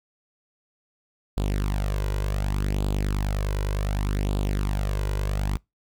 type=tone with flanger; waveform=sawtooth; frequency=49.82 Hz; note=G1; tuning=29 cents sharp; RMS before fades=-25 dBFS; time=1.37-5.57 s; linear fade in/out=0 ms; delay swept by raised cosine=0.25 to 2.05 ms; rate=0.67 Hz; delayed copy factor=+0.65; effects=noise-tail reverb RT60 0.2 s tail -26 dB re dry